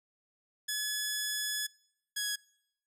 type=tone pair in turn; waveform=10% pulse; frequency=1704 / 1670.9 Hz; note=G#6 / G#6; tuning=+44 / +10 cents; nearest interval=unison; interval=34 cents; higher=first; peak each=-23 dBFS; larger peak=neither; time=0.68-1.67 / 2.16-2.36 s; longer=first; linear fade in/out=10 ms; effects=noise-tail reverb RT60 0.8 s tail -25 dB re dry